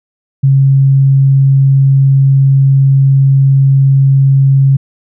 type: tone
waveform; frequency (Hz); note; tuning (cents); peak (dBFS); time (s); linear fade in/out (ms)
sine; 136.2; C#3; -30; -4; 0.43-4.77; 10
effects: none